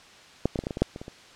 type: clicks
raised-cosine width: 2 ms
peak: -8 / -15 / -13 / -26 / -15 / -18 / -18 / -6 / -23 / -24 / -25 dBFS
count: 11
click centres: 0.456 / 0.558 / 0.59 / 0.638 / 0.669 / 0.708 / 0.771 / 0.82 / 0.961 / 1.015 / 1.081 s
effects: white hiss -50 dBFS RMS until 1.35 s + low-pass 5000 Hz 12 dB/octave